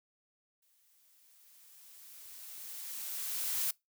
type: noise with exponential growth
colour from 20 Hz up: blue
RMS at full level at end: -32 dBFS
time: 0.62-3.71 s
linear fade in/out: 5 ms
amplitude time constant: 670 ms
effects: noise-tail reverb RT60 0.2 s tail -24 dB re dry